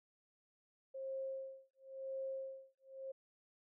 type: tone with tremolo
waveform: sine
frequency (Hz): 534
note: C5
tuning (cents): +35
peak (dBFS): -39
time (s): 0.94-3.12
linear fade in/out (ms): 10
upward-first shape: sine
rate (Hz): 0.96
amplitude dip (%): 100
effects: none